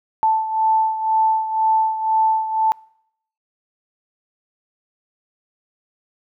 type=beating tone pair; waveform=sine; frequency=880 / 882 Hz; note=A5 / A5; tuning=0 / +4 cents; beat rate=2 Hz; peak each=-16 / -22 dBFS; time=0.23-2.72 s; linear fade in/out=0 ms; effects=noise-tail reverb RT60 0.7 s tail -26 dB re dry